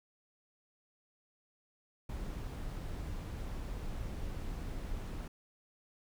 brown noise, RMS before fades -40 dBFS, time 2.09-5.28 s, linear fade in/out 5 ms, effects none

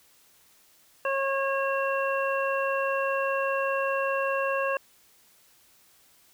harmonic tone, 545 Hz, C#5, 29 cents flat, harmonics 1 / 2 / 3 / 5, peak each -27 / -30 / -32 / -34 dBFS, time 1.05-4.77 s, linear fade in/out 2 ms, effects white hiss -60 dBFS RMS until 6.33 s

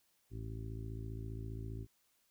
harmonic tone, 55 Hz, A1, in tune, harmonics 1 / 2 / 3 / 4 / 5 / 6 / 7, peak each -45 / -43 / -55 / -57 / -53 / -56 / -54 dBFS, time 0.3-1.87 s, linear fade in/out 50 ms, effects white hiss -75 dBFS RMS until 2.3 s

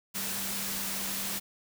sine tone in noise, 196 Hz, G3, in tune, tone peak -43 dBFS, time 0.14-1.4 s, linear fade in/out 20 ms, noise white, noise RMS -34 dBFS, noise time 0.14-1.4 s, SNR -12 dB, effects none

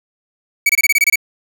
45% pulse tone bursts, 2269 Hz, C#7, 40 cents sharp, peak -9 dBFS, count 9, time 0.66-1.158 s, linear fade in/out 5 ms, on 34 ms, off 24 ms, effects none

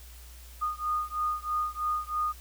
sine beating tone pair, 1227 / 1230.1 Hz, D#6 / D#6, -25 / -20 cents, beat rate 3.1 Hz, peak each -31 dBFS, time 0.61-2.33 s, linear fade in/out 20 ms, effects added 60 Hz sine -46 dBFS peak until 2.4 s + white hiss -53 dBFS RMS until 2.4 s

